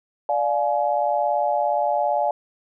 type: chord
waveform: sine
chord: D diminished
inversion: none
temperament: just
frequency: 587.3 / 704.8 / 845.8 Hz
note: D5 / F5 / Ab5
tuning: 0 / +16 / +31 cents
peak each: -23 dBFS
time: 0.29-2.31 s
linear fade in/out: 2 ms
effects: none